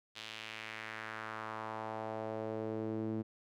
sawtooth tone with band-pass filter sweep, 110 Hz, A2, in tune, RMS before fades -41 dBFS, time 0.15-3.23 s, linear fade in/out 20 ms, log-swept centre 3500 to 280 Hz, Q 2, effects none

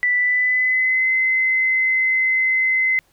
sine tone with pitch glide, 1975.5 to 2052 Hz, B6 to C7, 0 to -34 cents, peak -15 dBFS, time 0.03-2.99 s, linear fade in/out 0 ms, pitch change +66 cents, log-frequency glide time 0.16-1.1 s, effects pink hiss -60 dBFS RMS until 3.12 s

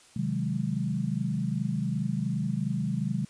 sine chord, Ab dominant seventh, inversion first, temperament equal, 130.81 / 155.56 / 185 / 207.7 Hz, C3 / Eb3 / Gb3 / Ab3, 0 / 0 / 0 / 0 cents, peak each -32 dBFS, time 0.16-3.25 s, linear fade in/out 5 ms, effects white hiss -56 dBFS RMS until 3.29 s + resampled to 22050 Hz

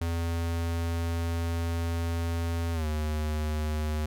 square tone with pitch glide, 84 to 76.58 Hz, E2 to D#2, +33 to -27 cents, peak -28 dBFS, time 0.01-4.06 s, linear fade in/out 5 ms, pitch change -160 cents, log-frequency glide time 2.73-2.86 s, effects none

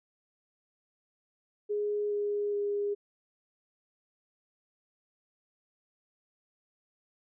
sine tone with pitch steps, 415.3 / 411.7 / 408.2 Hz, G#4 / G#4 / G#4, 0 / -15 / -30 cents, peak -28 dBFS, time 1.69-2.95 s, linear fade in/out 20 ms, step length 420 ms, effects none

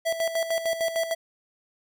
square tone with tremolo, 659.3 Hz, E5, in tune, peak -23 dBFS, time 0.05-1.15 s, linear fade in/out 20 ms, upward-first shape square, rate 6.6 Hz, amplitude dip 65%, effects none

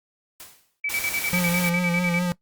white noise with exponential decay, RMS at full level -39 dBFS, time 0.4-0.8 s, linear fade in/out 0 ms, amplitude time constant 85 ms
sine tone with tremolo, 2300 Hz, D7, 37 cents flat, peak -23 dBFS, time 0.84-2.21 s, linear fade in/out 5 ms, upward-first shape square, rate 10 Hz, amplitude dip 80%
white noise, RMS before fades -30 dBFS, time 0.89-1.7 s, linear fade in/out 10 ms
square tone with vibrato, 175.6 Hz, F3, 10 cents sharp, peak -22 dBFS, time 1.33-2.32 s, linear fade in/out 0 ms, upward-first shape triangle, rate 4.7 Hz, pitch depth 45 cents each way
effects noise-tail reverb RT60 0.1 s tail -19 dB re dry + Opus 48 kbps

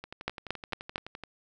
two click trains, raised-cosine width 0.3 ms, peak -13 / -24 dBFS, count 4 / 15, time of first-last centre 0.28-0.959 / 0.04-1.237 s, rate 4.42 / 11.7 Hz, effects none

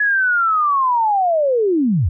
sine linear sweep, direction down, 1701 to 67.8 Hz, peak -13 dBFS, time 0-2.09 s, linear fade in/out 5 ms, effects none

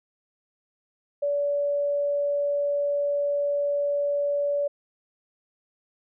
sine tone, 574 Hz, D5, 40 cents flat, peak -22 dBFS, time 1.22-4.68 s, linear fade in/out 10 ms, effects none

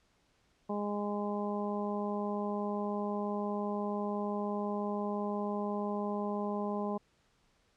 harmonic tone, 205.8 Hz, G#3, 16 cents flat, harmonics 1 / 2 / 3 / 4 / 5, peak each -35 / -38 / -40 / -41 / -42 dBFS, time 0.69-6.98 s, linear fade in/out 10 ms, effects pink hiss -71 dBFS RMS until 7.76 s + low-pass 7000 Hz 12 dB/octave

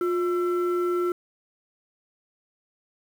sine tone pair together, 354.9 / 1339.9 Hz, F4 / E6, +28 / +28 cents, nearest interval octave + major seventh, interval 2300 cents, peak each -21 / -29 dBFS, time 0.01-1.12 s, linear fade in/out 2 ms, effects tanh soft clip ceiling -18 dBFS + 8-bit

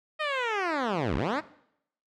10% pulse linear two-way sweep, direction down then up, 629 to 58.27 to 329 Hz, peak -18 dBFS, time 0.19-1.41 s, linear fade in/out 20 ms, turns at 1.16 s, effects noise-tail reverb RT60 0.7 s tail -18 dB re dry + low-pass 3000 Hz 12 dB/octave

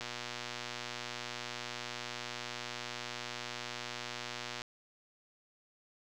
click train, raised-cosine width 0.2 ms, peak -22 dBFS, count 554, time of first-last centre 0.01-4.618 s, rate 120 Hz, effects none

